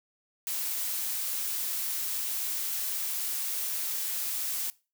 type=noise; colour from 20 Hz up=blue; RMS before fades=-32 dBFS; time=0.47-4.7 s; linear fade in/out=0 ms; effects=noise-tail reverb RT60 0.3 s tail -21 dB re dry